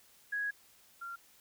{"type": "tone pair in turn", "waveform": "sine", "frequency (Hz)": [1661.2, 1381], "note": ["G#6", "F6"], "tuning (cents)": [0, -20], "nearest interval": "minor third", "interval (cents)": 320, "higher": "first", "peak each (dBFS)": [-32, -40], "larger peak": "first", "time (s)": [[0.32, 0.51], [1.01, 1.16]], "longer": "first", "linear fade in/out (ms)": 10, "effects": ["white hiss -63 dBFS RMS until 1.4 s"]}